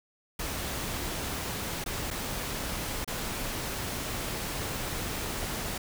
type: noise with dropouts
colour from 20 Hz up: pink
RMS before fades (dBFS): -34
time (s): 0.39-5.78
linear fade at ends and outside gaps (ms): 5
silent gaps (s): 1.841-1.86 / 2.105-2.11 / 3.046-3.076
effects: none